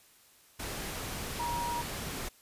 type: tone in noise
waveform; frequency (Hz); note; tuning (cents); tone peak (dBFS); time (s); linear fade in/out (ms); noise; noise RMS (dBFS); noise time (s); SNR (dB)
sine; 950; A#5; +33; -32; 1.39-1.82; 10; pink; -38; 0.59-2.29; +3
effects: white hiss -61 dBFS RMS until 2.41 s + resampled to 32000 Hz